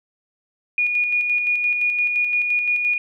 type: tone with tremolo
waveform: sine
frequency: 2446 Hz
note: D#7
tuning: 30 cents flat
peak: -16 dBFS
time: 0.78-2.98 s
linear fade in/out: 2 ms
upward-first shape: square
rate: 5.8 Hz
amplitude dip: 35%
effects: none